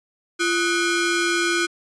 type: ring-modulated tone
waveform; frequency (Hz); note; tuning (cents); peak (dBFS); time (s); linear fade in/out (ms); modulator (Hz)
sawtooth; 913; A#5; -36; -12; 0.39-1.67; 20; 569
effects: resampled to 22050 Hz